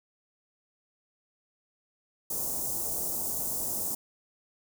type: band-stop noise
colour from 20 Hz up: white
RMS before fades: -32 dBFS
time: 2.3-3.95 s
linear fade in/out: 5 ms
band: 840 to 6700 Hz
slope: 24 dB/octave
effects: none